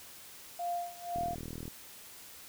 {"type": "tone with tremolo", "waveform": "sine", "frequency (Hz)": 698.5, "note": "F5", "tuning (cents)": 0, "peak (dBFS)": -31, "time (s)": [0.59, 1.35], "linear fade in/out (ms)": 5, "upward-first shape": "sine", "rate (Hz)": 2, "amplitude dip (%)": 90}
{"type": "click train", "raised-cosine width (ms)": 3, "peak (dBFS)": -29, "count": 22, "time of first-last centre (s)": [1.16, 1.68], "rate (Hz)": 40.4}
{"effects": ["white hiss -51 dBFS RMS until 2.48 s"]}